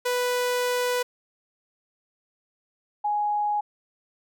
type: tone pair in turn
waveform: sawtooth / sine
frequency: 493.9 / 832.5 Hz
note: B4 / G#5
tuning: 0 / +4 cents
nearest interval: major sixth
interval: 904 cents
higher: second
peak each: -19 / -22 dBFS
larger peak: first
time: 0.05-1.03 / 3.04-3.61 s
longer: first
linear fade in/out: 10 ms
effects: none